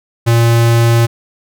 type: tone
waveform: square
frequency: 116.54 Hz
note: A#2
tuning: in tune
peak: -8 dBFS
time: 0.26-1.07 s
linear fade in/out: 20 ms
effects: none